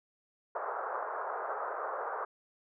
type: band-pass noise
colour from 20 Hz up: white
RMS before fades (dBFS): -37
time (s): 0.55-2.25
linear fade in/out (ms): 5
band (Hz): 430 to 1400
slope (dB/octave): 48
effects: none